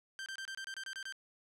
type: tone bursts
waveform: sawtooth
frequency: 1568 Hz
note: G6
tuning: in tune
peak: -37 dBFS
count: 10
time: 0.19-1.124 s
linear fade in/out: 0 ms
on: 70 ms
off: 26 ms
effects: low-pass 8000 Hz 12 dB/octave